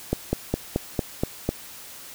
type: slowing click train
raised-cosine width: 2 ms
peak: -8 dBFS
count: 7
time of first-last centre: 0.13-1.49 s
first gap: 200 ms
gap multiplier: 1.05
effects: white hiss -42 dBFS RMS until 2.14 s